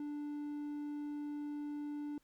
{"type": "tone", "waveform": "triangle", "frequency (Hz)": 293.7, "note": "D4", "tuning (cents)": 0, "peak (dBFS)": -37, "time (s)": [0, 2.18], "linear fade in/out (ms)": 2, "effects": ["pink hiss -75 dBFS RMS until 2.23 s"]}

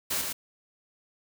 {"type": "noise with echo", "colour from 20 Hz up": "white", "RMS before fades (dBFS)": -29, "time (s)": [0.1, 0.22], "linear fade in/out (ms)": 10, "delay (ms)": 110, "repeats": 1, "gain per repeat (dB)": -4, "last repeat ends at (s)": 0.33, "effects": []}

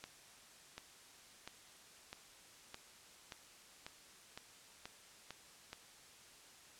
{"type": "accelerating click train", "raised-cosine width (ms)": 0.2, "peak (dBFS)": -29, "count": 11, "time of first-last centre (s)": [0.04, 5.73], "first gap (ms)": 740, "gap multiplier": 0.94, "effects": ["white hiss -60 dBFS RMS until 6.79 s", "low-pass 9000 Hz 12 dB/octave"]}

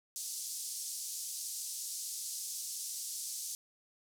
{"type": "band-pass noise", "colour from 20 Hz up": "pink", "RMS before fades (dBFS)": -41, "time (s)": [0.16, 3.55], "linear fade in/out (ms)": 0, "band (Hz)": [5300, 12000], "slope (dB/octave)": 24, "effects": []}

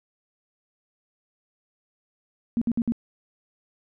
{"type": "tone bursts", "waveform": "sine", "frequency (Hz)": 233.1, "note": "A#3", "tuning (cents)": 0, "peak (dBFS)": -20, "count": 4, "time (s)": [2.57, 2.921], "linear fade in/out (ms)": 0, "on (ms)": 45, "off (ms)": 57, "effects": []}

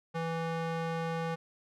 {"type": "tone with band-pass filter", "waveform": "square", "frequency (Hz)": 164.81, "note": "E3", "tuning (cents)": 0, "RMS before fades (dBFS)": -34, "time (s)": [0.14, 1.36], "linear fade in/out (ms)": 20, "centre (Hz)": 830, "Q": 0.56, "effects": []}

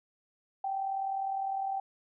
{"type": "tone with amplitude modulation", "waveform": "sine", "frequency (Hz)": 778, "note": "G5", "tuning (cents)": -13, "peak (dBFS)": -28, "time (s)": [0.64, 1.8], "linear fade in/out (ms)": 5, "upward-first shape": "sine", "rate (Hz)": 39.9, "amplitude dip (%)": 50, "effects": []}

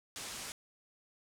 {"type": "low-pass noise", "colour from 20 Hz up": "white", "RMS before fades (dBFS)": -44, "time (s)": [0.16, 0.52], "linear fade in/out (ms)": 0, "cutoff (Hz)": 9500, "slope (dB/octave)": 24, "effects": []}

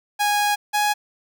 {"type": "tone pair in turn", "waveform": "sawtooth", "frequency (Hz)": [826, 833.2], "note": ["G#5", "G#5"], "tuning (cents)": [-10, 5], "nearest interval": "unison", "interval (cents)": 15, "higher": "second", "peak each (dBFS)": -14, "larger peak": "neither", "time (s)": [[0.19, 0.56], [0.73, 0.94]], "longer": "first", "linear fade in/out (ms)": 20, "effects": []}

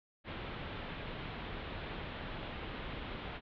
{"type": "low-pass noise", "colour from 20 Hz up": "pink", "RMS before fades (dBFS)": -43, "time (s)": [0.24, 3.41], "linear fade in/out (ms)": 50, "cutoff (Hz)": 3700, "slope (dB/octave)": 48, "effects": []}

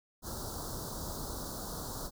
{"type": "band-stop noise", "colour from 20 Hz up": "pink", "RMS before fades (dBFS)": -40, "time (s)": [0.22, 2.11], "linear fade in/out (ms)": 50, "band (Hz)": [1400, 4000], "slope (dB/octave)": 48, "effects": []}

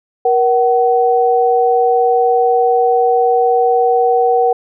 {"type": "tone pair together", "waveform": "sine", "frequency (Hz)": [474.6, 754], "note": ["A#4", "F#5"], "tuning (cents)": [31, 32], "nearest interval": "minor sixth", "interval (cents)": 801, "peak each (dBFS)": -12, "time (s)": [0.25, 4.53], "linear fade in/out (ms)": 5, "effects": []}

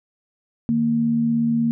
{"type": "tone pair together", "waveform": "sine", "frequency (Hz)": [155.56, 232.2], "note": ["D#3", "A#3"], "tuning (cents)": [0, -7], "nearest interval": "perfect fifth", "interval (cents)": 693, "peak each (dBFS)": [-27, -17], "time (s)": [0.69, 1.71], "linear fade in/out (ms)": 0, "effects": []}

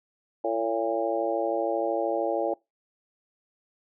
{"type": "harmonic tone with a mistuned harmonic", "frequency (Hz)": 112.9, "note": "A2", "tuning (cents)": 45, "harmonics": [3, 4, 5, 6, 7], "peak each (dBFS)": [-31, -31, -28, -32, -32], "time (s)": [0.44, 2.54], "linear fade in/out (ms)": 5, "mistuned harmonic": 7, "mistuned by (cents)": 44, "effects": ["noise-tail reverb RT60 0.2 s tail -23 dB re dry"]}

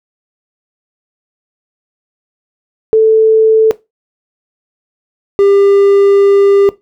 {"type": "tone pair in turn", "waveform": ["sine", "triangle"], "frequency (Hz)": [440.6, 398.8], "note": ["A4", "G4"], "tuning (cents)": [2, 30], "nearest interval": "major second", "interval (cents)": 172, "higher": "first", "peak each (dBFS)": -3, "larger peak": "neither", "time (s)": [[2.93, 3.71], [5.39, 6.69]], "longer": "second", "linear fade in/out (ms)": 0, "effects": ["noise-tail reverb RT60 0.2 s tail -17 dB re dry"]}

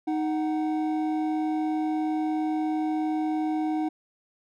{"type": "tone pair together", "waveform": "triangle", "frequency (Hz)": [311.1, 744.9], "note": ["D#4", "F#5"], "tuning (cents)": [0, 11], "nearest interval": "octave + minor third", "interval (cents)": 1511, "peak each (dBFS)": [-23, -30], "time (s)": [0.07, 3.89], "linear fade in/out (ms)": 10, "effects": []}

